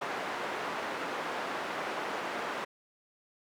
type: band-pass noise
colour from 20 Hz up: white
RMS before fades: -36 dBFS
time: 0.01-2.65 s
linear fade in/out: 10 ms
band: 290 to 1400 Hz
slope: 12 dB/octave
effects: none